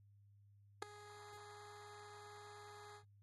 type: tone with ADSR envelope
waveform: 15% pulse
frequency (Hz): 415.3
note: G#4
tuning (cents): 0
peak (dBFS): -30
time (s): 0.82-3.04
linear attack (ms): 5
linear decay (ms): 7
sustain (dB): -19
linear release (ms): 88
effects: added 101 Hz sine -64 dBFS peak until 3.22 s + AAC 32 kbps